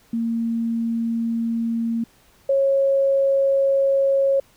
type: tone pair in turn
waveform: sine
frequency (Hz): 230 / 547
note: A#3 / C#5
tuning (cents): -23 / -23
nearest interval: octave + minor third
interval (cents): 1500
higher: second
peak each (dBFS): -20 / -15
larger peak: second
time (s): 0.13-2.04 / 2.49-4.4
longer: neither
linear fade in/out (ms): 5
effects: pink hiss -56 dBFS RMS until 4.56 s